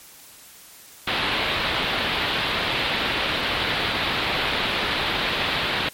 white low-pass noise, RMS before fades -24 dBFS, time 1.07-5.89 s, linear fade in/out 5 ms, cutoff 4000 Hz, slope 48 dB/octave, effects white hiss -46 dBFS RMS until 5.93 s + MP3 64 kbps

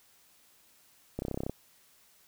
clicks, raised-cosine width 2 ms, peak -20 dBFS, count 11, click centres 1.19 / 1.221 / 1.251 / 1.283 / 1.313 / 1.344 / 1.375 / 1.405 / 1.435 / 1.465 / 1.496 s, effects white hiss -63 dBFS RMS until 2.27 s

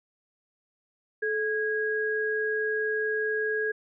sine tone pair together, 432.8 / 1645.9 Hz, A4 / G#6, -29 / -16 cents, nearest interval octave + major seventh, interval 2313 cents, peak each -28 dBFS, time 1.22-3.72 s, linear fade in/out 10 ms, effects none

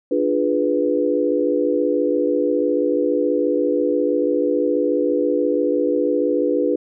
sine chord, D diminished seventh, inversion none, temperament equal with one note detuned, 294.7 / 349.2 / 415.3 / 493.9 Hz, D4 / F4 / Ab4 / Cb5, +6 / 0 / 0 / 0 cents, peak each -21 / -23 / -23 / -20 dBFS, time 0.11-6.76 s, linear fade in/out 5 ms, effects none

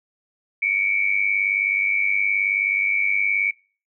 sine tone pair together, 2226 / 2325 Hz, C#7 / D7, +7 / -18 cents, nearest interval minor second, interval 75 cents, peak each -21 dBFS, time 0.62-3.51 s, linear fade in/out 5 ms, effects noise-tail reverb RT60 0.4 s tail -25 dB re dry

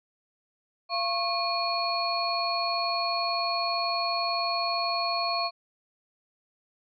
sine tone cluster, 688 / 1094 / 2425 / 4337 Hz, F5 / C#6 / D#7 / C#8, -26 / -23 / -45 / -39 cents, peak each -30 / -30 / -36 / -30 dBFS, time 0.89-5.51 s, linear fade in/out 50 ms, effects none

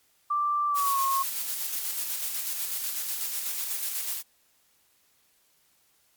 sine tone with pitch glide, 1176 to 1084.6 Hz, D6 to C#6, +2 to -38 cents, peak -23 dBFS, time 0.3-1.23 s, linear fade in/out 10 ms, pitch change -140 cents, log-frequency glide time 0.68-1.01 s
blue noise with tremolo, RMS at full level -30 dBFS, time 0.74-4.23 s, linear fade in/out 50 ms, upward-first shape square, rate 8.1 Hz, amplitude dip 30%
effects white hiss -66 dBFS RMS until 6.16 s + MP3 96 kbps

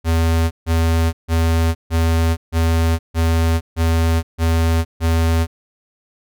square tone bursts, 82.2 Hz, E2, 4 cents flat, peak -14 dBFS, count 9, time 0.04-5.47 s, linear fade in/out 50 ms, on 470 ms, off 150 ms, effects none

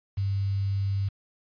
sine tone with quantisation, 98.5 Hz, G2, 9 cents sharp, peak -24 dBFS, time 0.17-1.09 s, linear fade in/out 10 ms, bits 8, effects resampled to 11025 Hz

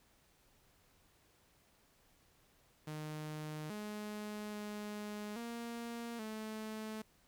sawtooth tone with pitch steps, 153.3 / 210.3 / 209 / 234.2 / 217.4 Hz, D#3 / G#3 / G#3 / A#3 / A3, -25 / +22 / +11 / +8 / -21 cents, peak -38 dBFS, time 2.87-7.02 s, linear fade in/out 5 ms, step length 830 ms, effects pink hiss -70 dBFS RMS until 7.27 s

